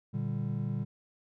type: chord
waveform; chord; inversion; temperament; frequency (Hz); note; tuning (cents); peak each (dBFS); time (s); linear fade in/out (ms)
triangle; G minor; first; just; 117.6 / 147 / 196; Bb2 / D3 / G3; +16 / +2 / 0; -32 / -33 / -34; 0.13-0.85; 20
effects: none